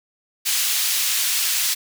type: high-pass noise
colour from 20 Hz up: pink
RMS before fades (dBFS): -21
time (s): 0.45-1.75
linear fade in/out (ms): 20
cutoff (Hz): 3100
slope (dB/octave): 12
effects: none